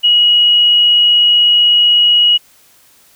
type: tone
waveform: sine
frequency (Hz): 2904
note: F#7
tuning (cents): -33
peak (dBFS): -6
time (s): 0.03-2.38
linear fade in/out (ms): 20
effects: white hiss -48 dBFS RMS until 3.15 s